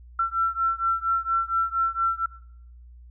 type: beating tone pair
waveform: sine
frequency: 1347 / 1351.3 Hz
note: E6 / E6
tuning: +37 / +43 cents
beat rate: 4.3 Hz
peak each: -25 dBFS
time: 0.19-2.26 s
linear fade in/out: 5 ms
effects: noise-tail reverb RT60 0.7 s tail -21 dB re dry + added 60 Hz sine -44 dBFS peak until 3.1 s